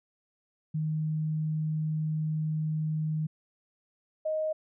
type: tone pair in turn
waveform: sine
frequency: 155.56 / 624.4 Hz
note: D#3 / D#5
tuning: 0 / +6 cents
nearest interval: 2 octaves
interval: 2406 cents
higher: second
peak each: -27 dBFS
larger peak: neither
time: 0.74-3.27 / 4.25-4.53 s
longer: first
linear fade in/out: 10 ms
effects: none